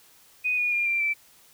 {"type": "tone with pitch steps", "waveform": "sine", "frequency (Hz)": [2489, 2448, 2407, 2367, 2328], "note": ["D#7", "D#7", "D7", "D7", "D7"], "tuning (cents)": [0, -29, 42, 13, -16], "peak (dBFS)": -22, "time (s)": [0.44, 1.14], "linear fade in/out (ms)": 20, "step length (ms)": 140, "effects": ["white hiss -56 dBFS RMS until 1.53 s"]}